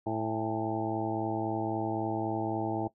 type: harmonic tone with a mistuned harmonic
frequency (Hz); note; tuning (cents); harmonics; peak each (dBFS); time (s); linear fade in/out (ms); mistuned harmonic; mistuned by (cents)
110; A2; 0; 1 / 2 / 3 / 4 / 5 / 6 / 7 / 8; -38 / -39 / -33 / -40 / -43 / -37 / -36 / -40; 0.06-2.88; 10; 7; +58
effects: noise-tail reverb RT60 0.1 s tail -18 dB re dry